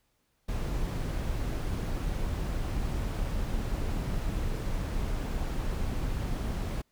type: noise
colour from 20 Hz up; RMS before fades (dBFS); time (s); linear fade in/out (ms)
brown; -31; 0.48-6.82; 10
effects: pink hiss -74 dBFS RMS until 6.91 s